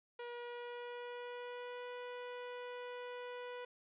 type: tone with pitch glide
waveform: sawtooth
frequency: 480 to 491.8 Hz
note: B4 to B4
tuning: -49 to -7 cents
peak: -40 dBFS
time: 0.19-3.65 s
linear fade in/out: 5 ms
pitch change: +42 cents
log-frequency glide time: 0.32-1.86 s
effects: resampled to 8000 Hz + 13-bit